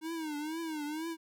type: tone with vibrato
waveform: square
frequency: 312.2 Hz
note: D#4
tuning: 6 cents sharp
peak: -36 dBFS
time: 0.01-1.17 s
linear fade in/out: 50 ms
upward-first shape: triangle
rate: 2.1 Hz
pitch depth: 130 cents each way
effects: none